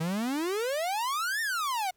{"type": "exponential two-way sweep", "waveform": "45% pulse", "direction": "up then down", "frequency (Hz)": [155.56, 1854, 716], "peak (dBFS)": -28, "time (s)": [0, 1.91], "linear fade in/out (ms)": 10, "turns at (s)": 1.41, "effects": ["pink hiss -72 dBFS RMS until 1.96 s"]}